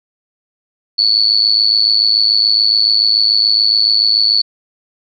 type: tone with amplitude modulation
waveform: sine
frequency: 4435 Hz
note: C#8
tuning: in tune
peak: -5 dBFS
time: 0.98-4.42 s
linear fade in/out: 10 ms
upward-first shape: sine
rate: 107 Hz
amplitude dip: 90%
effects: none